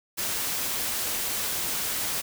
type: noise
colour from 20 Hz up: white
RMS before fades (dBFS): -29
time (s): 0.17-2.22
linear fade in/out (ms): 20
effects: none